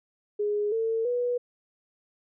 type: tone with pitch steps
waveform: sine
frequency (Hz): 415.3 / 450.3 / 488.2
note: G#4 / A4 / B4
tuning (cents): 0 / +40 / -20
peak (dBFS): -24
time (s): 0.39-1.38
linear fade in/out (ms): 10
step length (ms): 330
effects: none